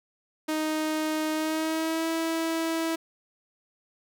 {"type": "tone with pitch glide", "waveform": "sawtooth", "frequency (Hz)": [311.1, 326.6], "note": ["D#4", "E4"], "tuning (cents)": [0, -16], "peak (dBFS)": -22, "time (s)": [0.48, 2.96], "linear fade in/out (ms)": 10, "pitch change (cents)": 84, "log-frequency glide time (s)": [1.33, 2.08], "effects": []}